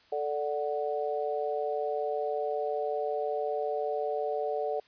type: chord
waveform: sine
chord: D major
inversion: second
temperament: equal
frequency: 440 / 587.3 / 740 Hz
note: A4 / D5 / F#5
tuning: 0 / 0 / 0 cents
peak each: -32 / -33 / -34 dBFS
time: 0.12-4.8 s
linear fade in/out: 5 ms
effects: white hiss -61 dBFS RMS until 4.87 s + resampled to 11025 Hz